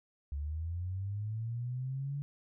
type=linear sweep; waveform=sine; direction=up; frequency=69.3 to 144.3 Hz; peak=-34 dBFS; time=0.32-2.22 s; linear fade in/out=0 ms; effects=none